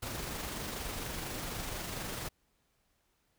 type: noise with amplitude modulation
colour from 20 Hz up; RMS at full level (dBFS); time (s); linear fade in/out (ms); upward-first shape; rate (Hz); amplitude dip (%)
pink; -38; 0.02-2.29; 10; sine; 24.2; 30
effects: pink hiss -75 dBFS RMS until 3.38 s